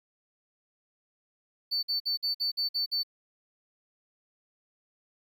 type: tone bursts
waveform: triangle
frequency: 4501 Hz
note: C#8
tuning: 26 cents sharp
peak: -24 dBFS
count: 8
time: 1.71-3.034 s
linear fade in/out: 20 ms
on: 120 ms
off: 52 ms
effects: tanh soft clip ceiling -22 dBFS + 11-bit